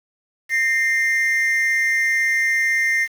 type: tone pair together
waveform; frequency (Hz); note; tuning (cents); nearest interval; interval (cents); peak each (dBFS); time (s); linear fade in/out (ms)
triangle; 1831.9 / 2094; A#6 / C7; -31 / +1; major second; 232; -18 / -17; 0.49-3.08; 50
effects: 7-bit